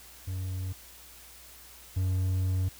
triangle tone pair in turn, 92.9 / 92.9 Hz, F#2 / F#2, +7 / +7 cents, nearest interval unison, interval 0 cents, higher neither, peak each -29 / -23 dBFS, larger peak second, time 0.27-0.73 / 1.96-2.69 s, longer second, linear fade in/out 10 ms, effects added 60 Hz sine -57 dBFS peak until 2.79 s + white hiss -51 dBFS RMS until 2.79 s

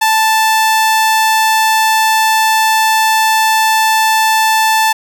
sawtooth tone, 880 Hz, A5, in tune, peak -5 dBFS, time 0.01-4.93 s, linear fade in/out 10 ms, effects none

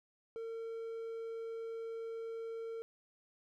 triangle tone, 454.6 Hz, A#4, 43 cents flat, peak -38 dBFS, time 0.36-2.82 s, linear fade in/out 0 ms, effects none

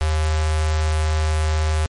square tone with notch filter, 77.78 Hz, D#2, in tune, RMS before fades -19 dBFS, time 0.01-1.86 s, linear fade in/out 0 ms, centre 230 Hz, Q 0.61, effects MP3 48 kbps

